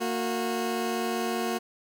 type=tone pair together; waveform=20% pulse; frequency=230 / 365.1 Hz; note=A#3 / F#4; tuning=-23 / -23 cents; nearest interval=minor sixth; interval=800 cents; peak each=-25 dBFS; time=0-1.59 s; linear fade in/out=20 ms; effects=none